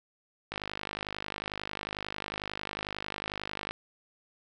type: click train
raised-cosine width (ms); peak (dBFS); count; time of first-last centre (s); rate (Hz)
0.3; -18; 164; 0.52-3.71; 51.1
effects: none